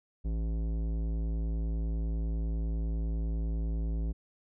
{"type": "tone with tanh clipping", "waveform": "sine", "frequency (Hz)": 55, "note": "A1", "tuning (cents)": 0, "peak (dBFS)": -31, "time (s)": [0.24, 4.13], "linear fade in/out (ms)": 20, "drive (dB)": 15, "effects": []}